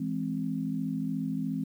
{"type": "chord", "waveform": "sine", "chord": "E augmented", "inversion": "none", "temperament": "equal", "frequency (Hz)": [164.81, 207.7, 261.6], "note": ["E3", "G#3", "B#3"], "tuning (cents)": [0, 0, 0], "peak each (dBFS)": [-34, -34, -32], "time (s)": [0, 1.64], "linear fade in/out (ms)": 5, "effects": ["10-bit"]}